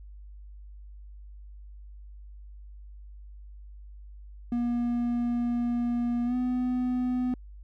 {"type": "tone with pitch glide", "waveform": "triangle", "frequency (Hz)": [239.4, 250.1], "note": ["A#3", "B3"], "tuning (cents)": [46, 22], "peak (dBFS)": -23, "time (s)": [4.52, 7.34], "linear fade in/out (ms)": 2, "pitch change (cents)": 76, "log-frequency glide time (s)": [6.25, 6.35], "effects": ["added 50 Hz sine -43 dBFS peak until 7.63 s"]}